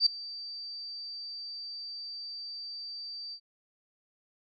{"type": "tone with ADSR envelope", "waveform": "sine", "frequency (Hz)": 4648, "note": "D8", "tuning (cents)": -19, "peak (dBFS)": -17, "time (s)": [0, 3.4], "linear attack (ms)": 63, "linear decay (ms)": 4, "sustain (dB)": -21, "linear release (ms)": 71, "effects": []}